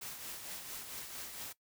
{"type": "noise with tremolo", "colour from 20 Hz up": "white", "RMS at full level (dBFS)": -43, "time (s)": [0.01, 1.53], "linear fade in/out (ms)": 10, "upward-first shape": "triangle", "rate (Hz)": 4.4, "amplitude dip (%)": 50, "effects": ["noise-tail reverb RT60 0.1 s tail -18 dB re dry"]}